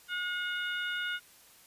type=harmonic tone; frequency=721 Hz; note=F#5; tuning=45 cents flat; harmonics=2 / 3 / 4 / 5; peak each=-33 / -43 / -39 / -43 dBFS; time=0.08-1.2 s; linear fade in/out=50 ms; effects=white hiss -58 dBFS RMS until 1.66 s + resampled to 32000 Hz